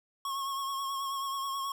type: tone with vibrato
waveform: square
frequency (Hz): 1093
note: C#6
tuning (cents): -25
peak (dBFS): -33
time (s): 0.25-1.72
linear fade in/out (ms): 2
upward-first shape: triangle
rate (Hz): 9.3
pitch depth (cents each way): 41
effects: none

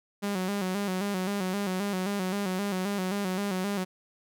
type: tone with vibrato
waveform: sawtooth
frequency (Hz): 193.5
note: G3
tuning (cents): -22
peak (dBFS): -24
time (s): 0.22-3.85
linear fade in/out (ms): 20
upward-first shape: square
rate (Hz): 3.8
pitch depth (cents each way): 78
effects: none

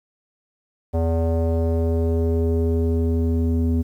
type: tone with low-pass filter sweep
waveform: square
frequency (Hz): 82.41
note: E2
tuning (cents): 0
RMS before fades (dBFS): -20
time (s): 0.93-3.83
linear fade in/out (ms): 20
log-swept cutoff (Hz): 630 to 300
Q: 3.1
effects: 9-bit

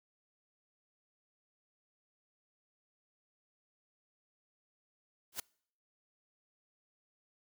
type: noise with exponential growth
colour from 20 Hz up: white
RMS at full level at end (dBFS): -32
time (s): 5.32-5.4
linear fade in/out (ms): 5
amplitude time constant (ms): 17
effects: noise-tail reverb RT60 0.6 s tail -26 dB re dry

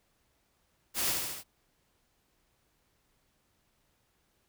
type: noise with echo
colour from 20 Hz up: white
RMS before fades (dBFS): -31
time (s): 0.94-1.15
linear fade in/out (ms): 50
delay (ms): 72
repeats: 4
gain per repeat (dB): -3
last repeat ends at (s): 1.438
effects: pink hiss -73 dBFS RMS until 4.48 s

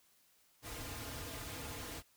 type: noise with comb filter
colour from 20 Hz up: pink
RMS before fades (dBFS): -45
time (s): 0.62-2.03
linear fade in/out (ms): 50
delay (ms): 5.3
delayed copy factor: -1
effects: white hiss -70 dBFS RMS until 2.16 s

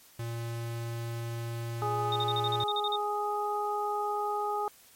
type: tone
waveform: square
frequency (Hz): 116.54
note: A#2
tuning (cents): 0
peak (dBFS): -34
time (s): 0.19-2.64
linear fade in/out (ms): 5
type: harmonic tone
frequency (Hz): 415.3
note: G#4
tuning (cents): 0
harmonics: 1 / 2 / 3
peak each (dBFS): -34 / -31 / -34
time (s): 1.82-4.68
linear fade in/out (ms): 0
type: tone bursts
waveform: sine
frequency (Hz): 3670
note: A#7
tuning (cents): -28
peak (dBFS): -30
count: 11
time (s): 2.12-2.959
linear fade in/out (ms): 2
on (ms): 39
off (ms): 41
effects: white hiss -57 dBFS RMS until 4.95 s + MP3 64 kbps

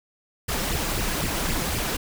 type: noise with flanger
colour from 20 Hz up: pink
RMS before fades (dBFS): -26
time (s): 0.48-1.97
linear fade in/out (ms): 10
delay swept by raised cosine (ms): 0.38 to 5.98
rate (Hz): 3.9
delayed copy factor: +0.75
effects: none

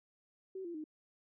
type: tone with pitch steps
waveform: sine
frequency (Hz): 380 / 342.5 / 308.7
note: F#4 / F4 / D#4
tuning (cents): +46 / -34 / -14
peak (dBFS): -40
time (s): 0.55-0.841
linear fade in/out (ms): 5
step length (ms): 97
effects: none

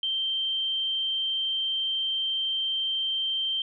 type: tone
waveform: sine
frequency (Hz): 3137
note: G7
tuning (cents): +1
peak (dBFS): -25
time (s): 0.03-3.62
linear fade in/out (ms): 2
effects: none

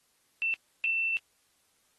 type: tone bursts at uneven times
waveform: sine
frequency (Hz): 2680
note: E7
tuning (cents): +28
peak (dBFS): -26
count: 2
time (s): 0.42-0.54 / 0.84-1.17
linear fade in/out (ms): 0
effects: white hiss -70 dBFS RMS until 1.98 s + AAC 32 kbps

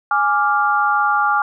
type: chord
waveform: sine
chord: D diminished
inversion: second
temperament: equal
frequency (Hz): 830.6 / 1174.7 / 1396.9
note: Ab5 / D6 / F6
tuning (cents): 0 / 0 / 0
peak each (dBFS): -18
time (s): 0.11-1.42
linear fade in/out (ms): 2
effects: none

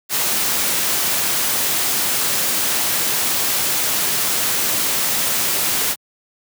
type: noise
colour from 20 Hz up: white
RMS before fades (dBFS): -19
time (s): 0.09-5.96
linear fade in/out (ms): 50
effects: high-pass 100 Hz 12 dB/octave

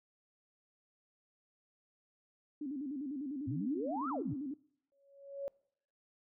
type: tone with vibrato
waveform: sine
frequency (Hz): 279.4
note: C#4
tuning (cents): +14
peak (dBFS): -37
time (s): 2.61-4.54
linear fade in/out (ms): 5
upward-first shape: square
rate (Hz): 10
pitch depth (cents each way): 110
type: exponential two-way sweep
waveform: sine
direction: up then down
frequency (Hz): 103.83 to 1396.9 to 103.83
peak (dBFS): -36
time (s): 3.47-4.34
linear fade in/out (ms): 10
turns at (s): 4.09
type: tone with exponential growth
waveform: sine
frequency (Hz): 557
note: C#5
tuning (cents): +8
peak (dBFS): -34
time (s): 4.92-5.48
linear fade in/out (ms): 0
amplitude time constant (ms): 120
effects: noise-tail reverb RT60 0.7 s tail -25 dB re dry

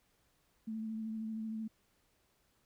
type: tone with vibrato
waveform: sine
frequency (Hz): 220.4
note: A3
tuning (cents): +3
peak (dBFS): -37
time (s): 0.67-1.68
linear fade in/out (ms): 10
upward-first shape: sine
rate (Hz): 13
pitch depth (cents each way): 22
effects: pink hiss -74 dBFS RMS until 2.65 s

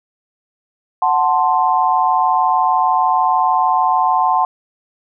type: chord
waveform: sine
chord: F# diminished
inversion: none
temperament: equal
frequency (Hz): 740 / 880 / 1046.5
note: F#5 / A5 / C6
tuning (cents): 0 / 0 / 0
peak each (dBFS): -16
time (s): 1.02-4.45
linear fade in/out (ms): 2
effects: none

